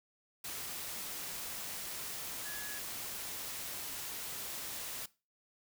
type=tone in noise; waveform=sine; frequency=1686 Hz; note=G#6; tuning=26 cents sharp; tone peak=-45 dBFS; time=2.45-2.79 s; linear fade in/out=5 ms; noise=white; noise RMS=-42 dBFS; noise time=0.44-5.06 s; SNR=-6 dB; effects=noise-tail reverb RT60 0.3 s tail -20 dB re dry